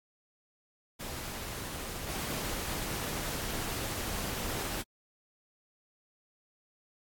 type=noise with level steps; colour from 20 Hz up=pink; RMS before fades=-40 / -36 dBFS; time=0.99-4.83 s; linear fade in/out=20 ms; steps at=2.08 s; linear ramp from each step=20 ms; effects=AAC 64 kbps